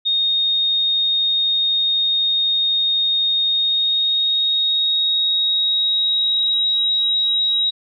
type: tone with pitch glide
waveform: sine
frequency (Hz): 3704 to 3824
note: A#7 to A#7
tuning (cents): -12 to +43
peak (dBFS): -15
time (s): 0.05-7.71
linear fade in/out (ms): 20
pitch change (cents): +55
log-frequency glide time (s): 3.42-6.58
effects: none